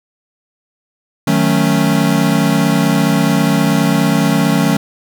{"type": "chord", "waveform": "square", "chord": "D# half-diminished seventh", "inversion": "none", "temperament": "equal", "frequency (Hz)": [155.56, 185, 220, 277.2], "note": ["D#3", "F#3", "A3", "C#4"], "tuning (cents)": [0, 0, 0, 0], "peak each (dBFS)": -17, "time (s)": [1.27, 4.77], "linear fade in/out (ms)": 5, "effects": []}